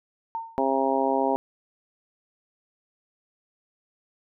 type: tone with exponential decay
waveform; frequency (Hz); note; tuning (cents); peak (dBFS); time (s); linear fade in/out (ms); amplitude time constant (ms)
sine; 909; A#5; -44; -25; 0.35-0.68; 0; 71
type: harmonic tone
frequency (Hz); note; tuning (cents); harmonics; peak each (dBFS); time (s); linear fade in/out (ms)
134.6; C3; +49; 2 / 3 / 4 / 5 / 6 / 7; -28 / -28 / -28 / -28 / -28 / -28; 0.58-1.36; 0
effects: none